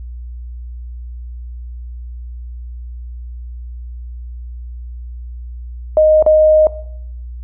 sine tone with dropouts, 620 Hz, D#5, 6 cents flat, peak -6 dBFS, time 5.97-6.67 s, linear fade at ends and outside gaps 1 ms, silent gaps 6.225-6.263 s, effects noise-tail reverb RT60 0.7 s tail -18 dB re dry + added 60 Hz sine -26 dBFS peak until 7.43 s

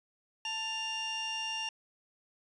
35% pulse tone pair together, 885.9 / 2794 Hz, A5 / F7, +12 / 0 cents, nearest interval octave + minor sixth, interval 1988 cents, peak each -39 / -33 dBFS, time 0.45-1.69 s, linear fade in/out 2 ms, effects resampled to 22050 Hz

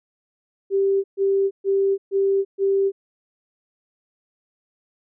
sine tone bursts, 392 Hz, G4, in tune, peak -16 dBFS, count 5, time 0.7-2.92 s, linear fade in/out 50 ms, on 340 ms, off 130 ms, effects none

